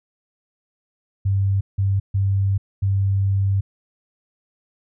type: tone bursts at uneven times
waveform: sine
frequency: 98 Hz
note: G2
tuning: in tune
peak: -16 dBFS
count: 4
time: 1.25-1.61 / 1.78-2 / 2.14-2.58 / 2.82-3.61 s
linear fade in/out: 10 ms
effects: none